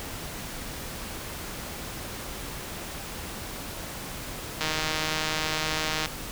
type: click train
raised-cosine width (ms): 0.2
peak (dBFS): -10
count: 227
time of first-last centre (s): 4.61-6.059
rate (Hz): 156
effects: pink hiss -37 dBFS RMS until 6.31 s